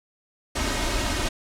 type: noise with comb filter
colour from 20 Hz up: pink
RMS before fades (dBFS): -25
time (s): 0.55-1.29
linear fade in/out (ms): 10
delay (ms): 3.2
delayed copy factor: +0.7
effects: low-pass 8000 Hz 12 dB/octave